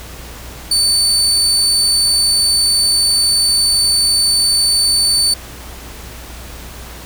30% pulse tone, 4523 Hz, C#8, 34 cents sharp, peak -8 dBFS, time 0.71-5.34 s, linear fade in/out 5 ms, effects added 60 Hz sine -33 dBFS peak until 7.05 s + pink hiss -34 dBFS RMS until 7.05 s

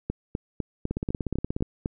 two click trains, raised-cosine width 3 ms, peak -15 / -14 dBFS, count 13 / 8, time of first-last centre 0.91-1.624 / 0.1-1.859 s, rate 16.8 / 3.98 Hz, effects none

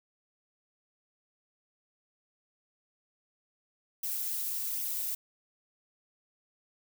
violet noise with flanger, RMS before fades -34 dBFS, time 4.03-5.15 s, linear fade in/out 5 ms, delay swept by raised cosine 0.34 to 5.24 ms, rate 1.3 Hz, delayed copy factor +0.65, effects none

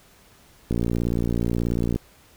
click train, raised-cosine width 3 ms, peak -11 dBFS, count 74, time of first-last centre 0.71-1.96 s, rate 58.4 Hz, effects pink hiss -54 dBFS RMS until 2.36 s

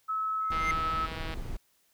sine tone, 1295 Hz, E6, 31 cents flat, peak -28 dBFS, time 0.08-1.07 s, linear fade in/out 20 ms
triangle tone with exponential growth, 2093 Hz, C7, in tune, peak -24 dBFS, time 0.41-0.71 s, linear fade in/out 1 ms, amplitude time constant 64 ms
brown noise, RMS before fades -37 dBFS, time 0.5-1.57 s, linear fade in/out 5 ms
click train, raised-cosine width 0.3 ms, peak -23 dBFS, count 133, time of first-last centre 0.52-1.34 s, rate 161 Hz
effects white hiss -69 dBFS RMS until 1.93 s

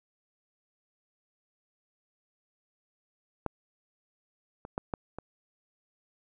clicks, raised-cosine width 1 ms, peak -16 / -27 / -17 / -17 / -24 dBFS, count 5, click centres 3.463 / 4.651 / 4.779 / 4.938 / 5.186 s, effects none

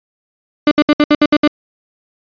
35% pulse tone bursts, 297.1 Hz, D4, 20 cents sharp, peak -5 dBFS, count 8, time 0.67-1.476 s, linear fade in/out 2 ms, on 43 ms, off 66 ms, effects resampled to 11025 Hz

